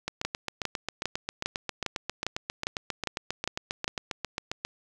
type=two click trains; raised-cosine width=0.2 ms; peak=-13 / -11 dBFS; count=35 / 10; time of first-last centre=0.08-4.65 / 0.25-3.879 s; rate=7.44 / 2.48 Hz; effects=none